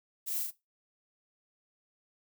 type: noise with echo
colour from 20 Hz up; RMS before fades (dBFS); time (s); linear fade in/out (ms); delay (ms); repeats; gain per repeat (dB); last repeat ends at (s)
violet; -36; 0.26-0.44; 20; 37; 2; -2; 0.514
effects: noise-tail reverb RT60 0.2 s tail -17 dB re dry